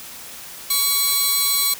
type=tone pair together; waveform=5% pulse; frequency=1122 / 4047 Hz; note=C#6 / B7; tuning=+21 / +42 cents; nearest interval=octave + minor seventh; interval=2221 cents; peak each=-11 dBFS; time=0.7-1.74 s; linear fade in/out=5 ms; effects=white hiss -37 dBFS RMS until 1.79 s